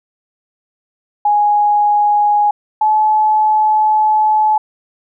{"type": "tone pair in turn", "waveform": "sine", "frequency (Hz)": [830.6, 858.9], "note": ["G#5", "A5"], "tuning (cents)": [0, -42], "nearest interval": "minor second", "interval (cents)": 58, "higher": "second", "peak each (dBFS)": -9, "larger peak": "neither", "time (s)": [[1.25, 2.51], [2.81, 4.58]], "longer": "second", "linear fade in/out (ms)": 5, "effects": []}